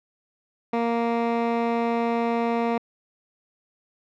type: tone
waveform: 15% pulse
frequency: 233.1 Hz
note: A#3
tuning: in tune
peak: -15 dBFS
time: 0.73-2.78 s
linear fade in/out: 5 ms
effects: low-pass 2000 Hz 12 dB/octave